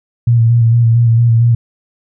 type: tone with vibrato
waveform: sine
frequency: 116.54 Hz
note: A#2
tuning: in tune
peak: -6 dBFS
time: 0.27-1.55 s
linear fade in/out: 5 ms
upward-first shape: square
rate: 4.4 Hz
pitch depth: 28 cents each way
effects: none